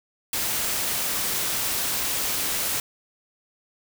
white noise, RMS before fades -26 dBFS, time 0.33-2.8 s, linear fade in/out 2 ms, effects none

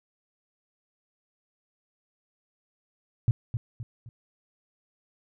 sine tone with echo, 116.54 Hz, A#2, in tune, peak -17 dBFS, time 3.28-3.31 s, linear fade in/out 0 ms, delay 260 ms, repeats 3, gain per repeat -8 dB, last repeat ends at 4.09 s, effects none

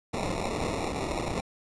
white noise with sample-and-hold, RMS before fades -31 dBFS, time 0.13-1.41 s, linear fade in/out 10 ms, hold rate 1575 Hz, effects resampled to 22050 Hz

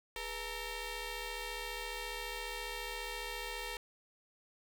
10% pulse ring-modulated tone, 450.9 Hz, A4, 42 cents sharp, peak -28 dBFS, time 0.16-3.77 s, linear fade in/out 2 ms, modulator 1390 Hz, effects none

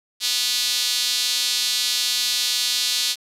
sawtooth tone with high-pass filter, 245.4 Hz, B3, 11 cents flat, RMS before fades -22 dBFS, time 0.2-3.16 s, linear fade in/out 50 ms, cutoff 4000 Hz, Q 2.5, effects resampled to 32000 Hz + 7-bit

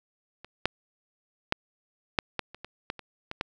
clicks, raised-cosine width 0.3 ms, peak -27 / -7 / -7 / -6 / -12 / -27 / -23 / -15 / -25 / -19 / -12 dBFS, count 11, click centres 0.446 / 0.656 / 1.524 / 2.188 / 2.393 / 2.546 / 2.646 / 2.901 / 2.993 / 3.314 / 3.411 s, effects none

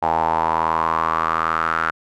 sawtooth tone with band-pass filter sweep, 81.2 Hz, E2, 26 cents flat, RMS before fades -20 dBFS, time 0.02-1.91 s, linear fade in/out 10 ms, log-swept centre 830 to 1400 Hz, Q 6.1, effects none

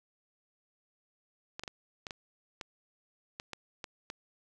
clicks, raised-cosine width 0.2 ms, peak -22 dBFS, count 10, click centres 1.595 / 1.636 / 1.678 / 2.068 / 2.108 / 2.612 / 3.399 / 3.533 / 3.842 / 4.101 s, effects none

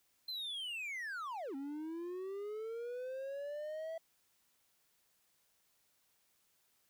triangle linear two-way sweep, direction down then up, 4153 to 267.2 to 659 Hz, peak -38 dBFS, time 0.28-3.98 s, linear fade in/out 5 ms, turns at 1.55 s, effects white hiss -75 dBFS RMS until 6.89 s

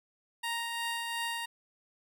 15% pulse tone with tremolo, 932.3 Hz, A#5, in tune, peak -25 dBFS, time 0.43-1.46 s, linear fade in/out 10 ms, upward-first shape triangle, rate 2.8 Hz, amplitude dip 35%, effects none

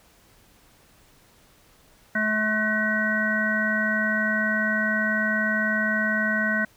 harmonic tone with a mistuned harmonic, 215.5 Hz, A3, 36 cents flat, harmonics 1 / 3 / 5 / 7 / 9, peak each -27 / -31 / -36 / -24 / -27 dBFS, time 2.15-6.65 s, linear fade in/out 5 ms, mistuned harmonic 9, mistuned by -32 cents, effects pink hiss -57 dBFS RMS until 6.76 s

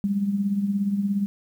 sine tone with tremolo, 200.3 Hz, G3, 38 cents sharp, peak -18 dBFS, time 0.04-1.26 s, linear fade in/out 0 ms, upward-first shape triangle, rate 17 Hz, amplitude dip 65%, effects 9-bit

